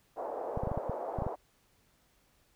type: band-pass noise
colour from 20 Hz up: pink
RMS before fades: -38 dBFS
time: 0.16-1.36 s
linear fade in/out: 20 ms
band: 460 to 810 Hz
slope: 24 dB/octave
type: clicks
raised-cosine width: 5 ms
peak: -22 dBFS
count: 9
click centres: 0.574 / 0.635 / 0.673 / 0.716 / 0.775 / 0.896 / 1.187 / 1.222 / 1.266 s
effects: pink hiss -69 dBFS RMS until 2.55 s